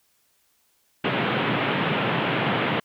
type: band-pass noise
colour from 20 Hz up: pink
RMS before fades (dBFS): -24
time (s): 1.04-2.8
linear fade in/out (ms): 5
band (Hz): 120 to 3300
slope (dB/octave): 48
effects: white hiss -66 dBFS RMS until 2.84 s